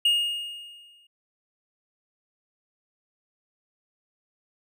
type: tone with exponential decay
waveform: triangle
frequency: 2850 Hz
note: F7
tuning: 34 cents sharp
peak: -15 dBFS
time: 0.05-1.07 s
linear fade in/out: 5 ms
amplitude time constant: 220 ms
effects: none